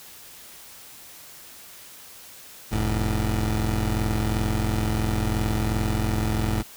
20% pulse tone pair together, 42.91 / 108 Hz, F1 / A2, -30 / -32 cents, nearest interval octave + major third, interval 1598 cents, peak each -20 dBFS, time 2.71-6.63 s, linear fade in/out 20 ms, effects white hiss -45 dBFS RMS until 6.76 s

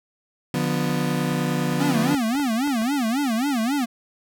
35% pulse chord, B diminished, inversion first, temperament just, 148.16 / 177.8 / 246.9 Hz, D3 / F3 / B3, +16 / +31 / 0 cents, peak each -24 dBFS, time 0.54-2.15 s, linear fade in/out 2 ms
clicks, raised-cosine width 0.5 ms, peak -21 dBFS, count 7, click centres 0.896 / 1.324 / 1.732 / 2.352 / 2.398 / 2.675 / 2.82 s
square tone with vibrato, 252.8 Hz, B3, 41 cents sharp, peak -21 dBFS, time 1.79-3.86 s, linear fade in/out 20 ms, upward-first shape sine, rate 3.7 Hz, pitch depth 250 cents each way
effects none

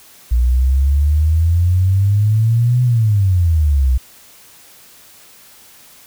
sine exponential two-way sweep, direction up then down, 58.5 to 125.7 to 61.4 Hz, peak -10 dBFS, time 0.31-3.98 s, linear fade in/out 10 ms, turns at 2.83 s, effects white hiss -44 dBFS RMS until 6.06 s

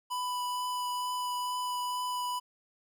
square tone with vibrato, 992 Hz, B5, 7 cents sharp, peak -32 dBFS, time 0.1-2.4 s, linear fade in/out 20 ms, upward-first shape triangle, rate 2.2 Hz, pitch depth 9 cents each way, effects 12-bit

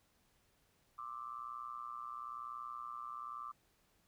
sine tone with amplitude modulation, 1180 Hz, D6, 8 cents sharp, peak -39 dBFS, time 0.98-3.52 s, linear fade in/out 10 ms, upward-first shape sine, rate 121 Hz, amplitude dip 90%, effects pink hiss -74 dBFS RMS until 4.07 s

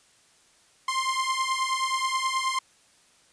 sawtooth beating tone pair, 1046.5 / 1055.9 Hz, C6 / C6, 0 / +15 cents, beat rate 9.4 Hz, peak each -24 dBFS, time 0.88-2.59 s, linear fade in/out 5 ms, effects white hiss -60 dBFS RMS until 3.32 s + resampled to 22050 Hz

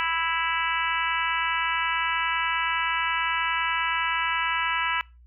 harmonic tone with a mistuned harmonic, 329.6 Hz, E4, in tune, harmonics 3 / 4 / 5 / 6 / 7 / 8 / 9, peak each -29 / -30 / -31 / -32 / -32 / -33 / -34 dBFS, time 0-5.01 s, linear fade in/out 0 ms, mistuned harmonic 9, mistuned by -15 cents, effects noise-tail reverb RT60 0.3 s tail -24 dB re dry + added 60 Hz sine -49 dBFS peak until 5.26 s

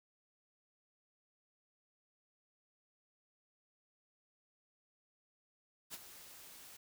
white noise with ADSR envelope, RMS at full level -44 dBFS, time 5.9-6.77 s, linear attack 41 ms, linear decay 28 ms, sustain -11 dB, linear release 8 ms, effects none

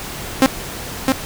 sawtooth tone with echo, 264.7 Hz, C4, 20 cents sharp, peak -4 dBFS, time 0.42-0.46 s, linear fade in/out 0 ms, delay 660 ms, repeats 1, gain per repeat -4 dB, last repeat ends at 1.12 s, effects pink hiss -29 dBFS RMS until 1.25 s

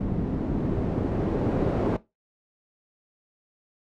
white noise with low-pass filter sweep, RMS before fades -26 dBFS, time 0-1.97 s, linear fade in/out 10 ms, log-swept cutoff 220 to 430 Hz, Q 1, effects noise-tail reverb RT60 0.2 s tail -17 dB re dry

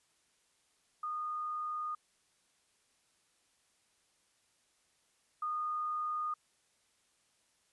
sine tone pair in turn, 1228 / 1228 Hz, D#6 / D#6, -23 / -23 cents, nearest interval unison, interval 0 cents, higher neither, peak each -35 / -33 dBFS, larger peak second, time 1.03-1.95 / 5.42-6.34 s, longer neither, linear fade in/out 5 ms, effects white hiss -73 dBFS RMS until 7.72 s + resampled to 24000 Hz

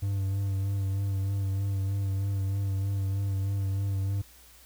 triangle tone with vibrato, 98 Hz, G2, in tune, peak -24 dBFS, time 0.02-4.22 s, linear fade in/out 10 ms, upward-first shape sine, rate 3.2 Hz, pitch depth 28 cents each way, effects added 60 Hz sine -57 dBFS peak until 4.65 s + white hiss -55 dBFS RMS until 4.65 s

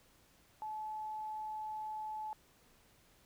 sine tone, 862 Hz, A5, 36 cents flat, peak -39 dBFS, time 0.62-2.33 s, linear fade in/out 0 ms, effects pink hiss -67 dBFS RMS until 3.25 s

